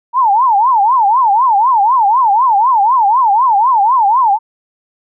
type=tone with vibrato; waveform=sine; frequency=915 Hz; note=A#5; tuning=32 cents flat; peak=-7 dBFS; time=0.13-4.39 s; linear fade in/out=50 ms; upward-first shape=triangle; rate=4 Hz; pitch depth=300 cents each way; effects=none